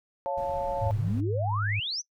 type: chord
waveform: sine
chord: Db augmented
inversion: none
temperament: equal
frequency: 554.4 / 698.5 / 880 Hz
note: Db5 / F5 / A5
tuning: 0 / 0 / 0 cents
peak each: -30 / -34 / -32 dBFS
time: 0.26-0.91 s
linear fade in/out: 0 ms
type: noise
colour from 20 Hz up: brown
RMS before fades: -41 dBFS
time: 0.37-1.21 s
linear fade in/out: 10 ms
type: tone with pitch glide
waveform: sine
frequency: 104.8 to 103.6 Hz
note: G#2 to G#2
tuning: +16 to -4 cents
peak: -27 dBFS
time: 0.81-1.8 s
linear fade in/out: 10 ms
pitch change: -20 cents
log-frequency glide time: 0.93-1.26 s
type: exponential sweep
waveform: sine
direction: up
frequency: 72.1 to 6272 Hz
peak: -29 dBFS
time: 0.84-2.02 s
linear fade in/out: 20 ms
effects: noise-tail reverb RT60 0.1 s tail -21 dB re dry